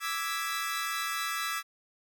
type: chord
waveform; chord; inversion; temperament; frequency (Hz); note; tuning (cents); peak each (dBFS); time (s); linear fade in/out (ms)
sawtooth; E dominant seventh; third; equal; 1174.7 / 1318.5 / 1661.2 / 1975.5; D6 / E6 / G#6 / B6; 0 / 0 / 0 / 0; -34 / -31 / -34 / -34; 0-1.63; 50
effects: none